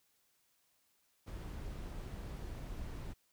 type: noise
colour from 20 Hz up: brown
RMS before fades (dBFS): -44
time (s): 1.26-3.14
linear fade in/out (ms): 20
effects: white hiss -75 dBFS RMS until 3.32 s